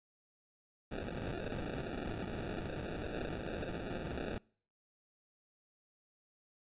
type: noise with sample-and-hold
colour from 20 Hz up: blue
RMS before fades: -40 dBFS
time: 0.91-4.38 s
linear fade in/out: 5 ms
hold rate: 1050 Hz
effects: noise-tail reverb RT60 0.5 s tail -26 dB re dry + resampled to 8000 Hz